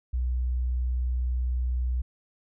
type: tone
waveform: sine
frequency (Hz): 62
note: B1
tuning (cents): +7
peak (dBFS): -24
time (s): 0.13-2.02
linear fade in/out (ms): 10
effects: none